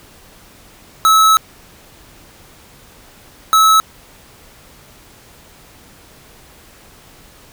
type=tone bursts at uneven times; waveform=square; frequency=1298 Hz; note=E6; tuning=27 cents flat; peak=-8 dBFS; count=2; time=1.05-1.37 / 3.53-3.8 s; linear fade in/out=0 ms; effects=pink hiss -44 dBFS RMS until 7.52 s